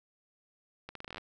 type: accelerating click train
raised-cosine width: 0.3 ms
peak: -26 dBFS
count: 11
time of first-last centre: 0.89-1.181 s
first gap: 63 ms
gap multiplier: 0.81
effects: none